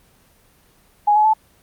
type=tone with pitch steps; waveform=sine; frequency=830.6 / 850.5 / 870.9 Hz; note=G#5 / G#5 / A5; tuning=0 / +41 / -18 cents; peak=-11 dBFS; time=1.07-1.337 s; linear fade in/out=10 ms; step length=89 ms; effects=pink hiss -55 dBFS RMS until 1.62 s + Opus 24 kbps